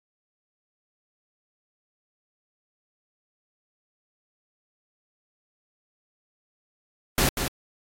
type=noise with echo; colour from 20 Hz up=pink; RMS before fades=-21 dBFS; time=7.18-7.29 s; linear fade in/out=2 ms; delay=190 ms; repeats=1; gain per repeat=-7 dB; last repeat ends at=7.48 s; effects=AAC 48 kbps